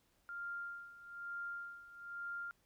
sine tone with tremolo, 1396.9 Hz, F6, in tune, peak -40 dBFS, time 0.29-2.51 s, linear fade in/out 0 ms, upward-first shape sine, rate 1.1 Hz, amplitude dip 80%, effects pink hiss -75 dBFS RMS until 2.65 s

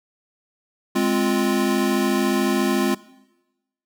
square chord, F minor, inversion first, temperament equal, 207.7 / 261.6 / 349.2 Hz, Ab3 / C4 / F4, 0 / 0 / 0 cents, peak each -23 dBFS, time 0.95-2.95 s, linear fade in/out 10 ms, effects noise-tail reverb RT60 1.0 s tail -20 dB re dry

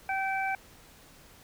harmonic tone, 773 Hz, G5, 24 cents flat, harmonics 1 / 2 / 3, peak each -30 / -34 / -34 dBFS, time 0.09-0.55 s, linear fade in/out 2 ms, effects pink hiss -55 dBFS RMS until 1.43 s

